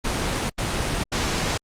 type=noise bursts; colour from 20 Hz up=pink; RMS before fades=-24 dBFS; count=3; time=0.04-1.578 s; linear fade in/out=10 ms; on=460 ms; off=79 ms; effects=low-pass 8000 Hz 12 dB/octave + Opus 32 kbps